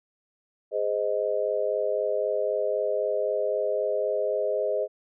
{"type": "chord", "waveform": "sine", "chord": "Ab major", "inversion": "none", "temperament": "just", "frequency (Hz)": [415.3, 519.1, 623], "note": ["Ab4", "C5", "Eb5"], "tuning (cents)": [0, -14, 2], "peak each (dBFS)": [-29, -28, -27], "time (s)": [0.71, 4.88], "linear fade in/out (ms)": 50, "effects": []}